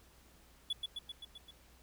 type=tone with echo; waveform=triangle; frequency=3411 Hz; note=G#7; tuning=46 cents sharp; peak=-31 dBFS; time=0.7-0.73 s; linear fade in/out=5 ms; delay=130 ms; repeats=6; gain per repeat=-3 dB; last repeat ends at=1.51 s; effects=added 60 Hz sine -64 dBFS peak until 1.82 s + pink hiss -64 dBFS RMS until 1.82 s